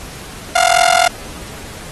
sawtooth ring-modulated tone, 706 Hz, F5, 19 cents sharp, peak -3 dBFS, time 0.55-1.08 s, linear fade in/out 5 ms, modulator 21.7 Hz, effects pink hiss -33 dBFS RMS until 1.91 s + AAC 32 kbps

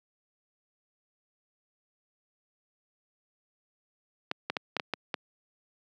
clicks, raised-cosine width 0.3 ms, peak -13 dBFS, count 7, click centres 4.314 / 4.5 / 4.568 / 4.767 / 4.798 / 4.937 / 5.142 s, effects high-pass 200 Hz 12 dB/octave

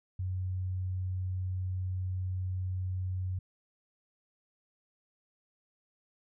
sine tone, 92.5 Hz, F#2, in tune, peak -31 dBFS, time 0.19-3.39 s, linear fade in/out 5 ms, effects none

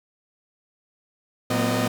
sawtooth tone cluster, 114.2 / 184 / 232.3 / 253 / 615 Hz, A#2 / F#3 / A#3 / B3 / D#5, -35 / -9 / -6 / +42 / -20 cents, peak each -23 / -27 / -25 / -21 / -24 dBFS, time 1.5-1.88 s, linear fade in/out 5 ms, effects none

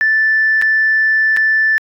sine tone with dropouts, 1760 Hz, A6, in tune, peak -9 dBFS, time 0.01-1.78 s, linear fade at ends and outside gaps 0 ms, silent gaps 0.615-0.622 / 1.365-1.371 s, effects tanh soft clip ceiling -5 dBFS

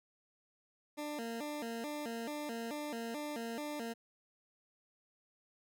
20% pulse tone with vibrato, 261.7 Hz, C4, in tune, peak -34 dBFS, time 0.97-3.94 s, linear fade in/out 20 ms, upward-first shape square, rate 2.3 Hz, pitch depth 220 cents each way, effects none

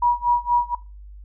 sine tone with tremolo, 963 Hz, B5, 44 cents flat, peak -13 dBFS, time 0.02-0.75 s, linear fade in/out 5 ms, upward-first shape sine, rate 4.2 Hz, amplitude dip 95%, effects noise-tail reverb RT60 0.3 s tail -20 dB re dry + added 50 Hz sine -38 dBFS peak until 1.24 s

